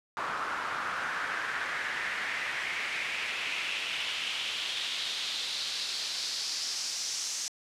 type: noise with band-pass filter sweep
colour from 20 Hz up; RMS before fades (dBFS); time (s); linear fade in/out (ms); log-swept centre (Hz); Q
pink; -34; 0.17-7.48; 0; 1200 to 6100; 2.9
effects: low-pass 11000 Hz 12 dB/octave